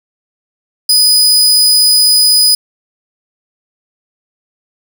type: tone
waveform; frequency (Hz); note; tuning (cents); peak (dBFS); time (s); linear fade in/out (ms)
sawtooth; 4978; D#8; 0; -3; 0.89-2.55; 5
effects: none